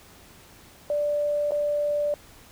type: tone with dropouts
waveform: sine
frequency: 587.3 Hz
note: D5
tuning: in tune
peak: -22 dBFS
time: 0.9-2.14 s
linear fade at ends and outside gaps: 1 ms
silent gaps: 1.509-1.519 s
effects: pink hiss -51 dBFS RMS until 2.51 s